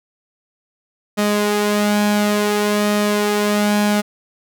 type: tone with flanger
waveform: sawtooth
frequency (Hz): 207.7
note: G#3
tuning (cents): 0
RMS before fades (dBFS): -17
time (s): 1.17-4.02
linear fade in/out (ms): 20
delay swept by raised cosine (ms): 1.6 to 3.6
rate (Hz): 0.57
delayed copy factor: +0.5
effects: none